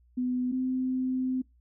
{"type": "tone pair in turn", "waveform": "sine", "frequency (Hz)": [250.6, 257.5], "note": ["B3", "C4"], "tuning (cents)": [25, -28], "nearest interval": "unison", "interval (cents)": 47, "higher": "second", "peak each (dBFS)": -26, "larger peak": "neither", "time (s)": [[0.17, 0.52], [0.52, 1.42]], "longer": "second", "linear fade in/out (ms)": 10, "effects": ["noise-tail reverb RT60 0.2 s tail -24 dB re dry", "added 60 Hz sine -59 dBFS peak until 1.6 s"]}